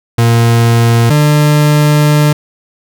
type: tone pair in turn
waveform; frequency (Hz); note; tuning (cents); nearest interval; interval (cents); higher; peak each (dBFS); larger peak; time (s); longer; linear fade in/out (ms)
40% pulse; 116.6 / 149.17; A#2 / D3; +1 / +27; major third; 426; second; -5; neither; 0.18-1.1 / 1.1-2.33; second; 5
effects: none